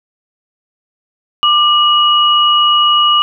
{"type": "tone pair together", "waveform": "sine", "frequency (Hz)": [1191, 2907], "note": ["D6", "F#7"], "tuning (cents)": [24, -31], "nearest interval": "octave + minor third", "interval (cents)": 1545, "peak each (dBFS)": -10, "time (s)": [1.43, 3.22], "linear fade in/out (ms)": 0, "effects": []}